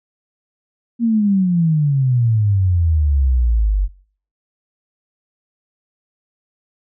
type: exponential sweep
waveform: sine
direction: down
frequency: 238.6 to 46.25 Hz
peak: -12 dBFS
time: 0.99-3.89 s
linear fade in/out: 50 ms
effects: noise-tail reverb RT60 0.5 s tail -22 dB re dry